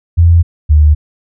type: tone pair in turn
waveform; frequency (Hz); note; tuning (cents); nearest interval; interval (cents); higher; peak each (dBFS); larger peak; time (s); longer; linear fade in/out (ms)
sine; 84.7 / 75.46; E2 / D2; +48 / +48; major second; 200; first; -3; neither; 0.17-0.43 / 0.69-0.95; neither; 20
effects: none